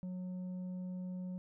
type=tone with tanh clipping; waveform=sine; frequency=182.6 Hz; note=F#3; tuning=23 cents flat; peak=-40 dBFS; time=0.03-1.38 s; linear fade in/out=0 ms; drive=5 dB; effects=none